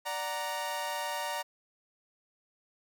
sawtooth chord, D augmented, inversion none, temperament equal, 587.3 / 740 / 932.3 Hz, D5 / F#5 / A#5, 0 / 0 / 0 cents, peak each -35 / -37 / -31 dBFS, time 0.05-1.43 s, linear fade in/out 20 ms, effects none

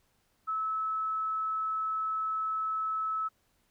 sine tone, 1300 Hz, E6, 24 cents flat, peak -29 dBFS, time 0.47-3.29 s, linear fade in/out 20 ms, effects pink hiss -72 dBFS RMS until 3.7 s

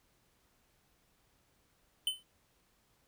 square tone with exponential decay, 3044 Hz, F#7, 48 cents sharp, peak -27 dBFS, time 2.07-2.23 s, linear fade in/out 2 ms, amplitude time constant 34 ms, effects pink hiss -72 dBFS RMS until 3.07 s

